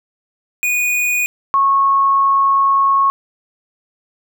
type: tone pair in turn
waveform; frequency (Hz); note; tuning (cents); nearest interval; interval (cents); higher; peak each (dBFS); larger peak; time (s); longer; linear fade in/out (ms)
square / sine; 2464 / 1097.6; D#7 / C#6; -17 / -17; octave + major second; 1400; first; -15 / -10; second; 0.63-1.26 / 1.54-3.1; second; 0
effects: none